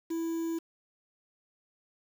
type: tone with quantisation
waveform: triangle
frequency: 330 Hz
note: E4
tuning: 2 cents sharp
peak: -28 dBFS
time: 0.1-0.59 s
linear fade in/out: 10 ms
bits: 8
effects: none